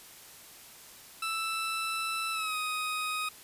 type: tone with pitch glide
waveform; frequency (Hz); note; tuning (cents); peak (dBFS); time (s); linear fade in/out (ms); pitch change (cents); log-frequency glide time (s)
20% pulse; 1323 to 1253.1; E6 to D#6; +6 to +12; -26; 1.22-3.29; 5; -94; 2.32-2.56
effects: white hiss -51 dBFS RMS until 3.43 s + resampled to 32000 Hz